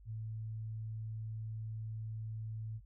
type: tone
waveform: sine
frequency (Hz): 110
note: A2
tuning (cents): 0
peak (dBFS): -39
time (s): 0.05-2.81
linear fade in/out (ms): 50
effects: added 50 Hz sine -55 dBFS peak until 2.85 s